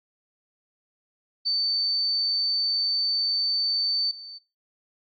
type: tone with level steps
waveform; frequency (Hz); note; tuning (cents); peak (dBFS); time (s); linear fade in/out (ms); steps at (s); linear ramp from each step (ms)
sine; 4549; C#8; +44; -22 / -38; 1.45-4.39; 20; 4.11; 2
effects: noise-tail reverb RT60 0.3 s tail -24 dB re dry + AAC 32 kbps